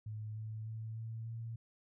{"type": "tone with pitch steps", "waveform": "sine", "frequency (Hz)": [107.7, 109.33, 110.98, 112.66, 114.37], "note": ["A2", "A2", "A2", "A2", "A#2"], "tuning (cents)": [-37, -11, 15, 41, -33], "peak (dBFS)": -40, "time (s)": [0.06, 1.56], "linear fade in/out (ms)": 5, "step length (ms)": 300, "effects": []}